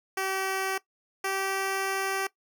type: tone pair in turn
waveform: 10% pulse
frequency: 383.5 / 387.3 Hz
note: G4 / G4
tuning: -38 / -21 cents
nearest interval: unison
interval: 17 cents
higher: second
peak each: -19 dBFS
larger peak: neither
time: 0.17-0.78 / 1.24-2.27 s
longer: second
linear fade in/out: 5 ms
effects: noise-tail reverb RT60 0.1 s tail -19 dB re dry